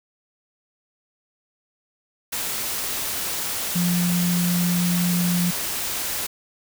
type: tone in noise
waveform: sine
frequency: 175.8 Hz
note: F3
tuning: 12 cents sharp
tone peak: -19 dBFS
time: 3.75-5.51 s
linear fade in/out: 10 ms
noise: white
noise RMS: -27 dBFS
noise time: 2.32-6.27 s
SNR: +5 dB
effects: none